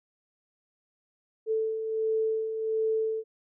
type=beating tone pair; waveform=sine; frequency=440 / 441.4 Hz; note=A4 / A4; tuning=0 / +5 cents; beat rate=1.4 Hz; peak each=-35 / -26 dBFS; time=1.46-3.24 s; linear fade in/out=50 ms; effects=none